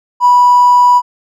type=tone with hard clipping; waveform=triangle; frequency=981 Hz; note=B5; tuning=12 cents flat; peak=-4 dBFS; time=0.2-1.02 s; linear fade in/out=50 ms; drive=3 dB; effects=none